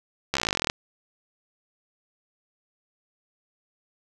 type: slowing click train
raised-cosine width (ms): 0.2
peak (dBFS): -6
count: 19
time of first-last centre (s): 0.34-0.699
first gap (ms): 14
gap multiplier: 1.04
effects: none